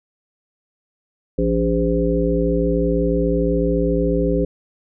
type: harmonic tone with a mistuned harmonic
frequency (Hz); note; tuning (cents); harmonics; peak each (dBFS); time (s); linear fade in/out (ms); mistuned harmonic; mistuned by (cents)
56.9; A#1; -41; 1 / 3 / 5 / 7 / 9; -22 / -22 / -22 / -22 / -22; 1.38-4.45; 5; 7; +25
effects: none